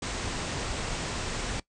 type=low-pass noise; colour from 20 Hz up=pink; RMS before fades=-33 dBFS; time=0.02-1.6 s; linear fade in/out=5 ms; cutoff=8700 Hz; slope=96 dB/octave; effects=noise-tail reverb RT60 0.1 s tail -20 dB re dry